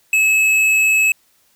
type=tone with hard clipping; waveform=sine; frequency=2587 Hz; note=E7; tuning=33 cents flat; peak=-13 dBFS; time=0.13-1.12 s; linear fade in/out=2 ms; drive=9 dB; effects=white hiss -58 dBFS RMS until 1.55 s